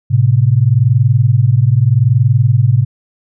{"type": "tone pair together", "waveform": "sine", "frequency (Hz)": [110, 130.81], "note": ["A2", "C3"], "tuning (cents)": [0, 0], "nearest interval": "minor third", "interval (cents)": 300, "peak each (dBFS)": -10, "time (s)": [0.1, 2.85], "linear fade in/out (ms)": 20, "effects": []}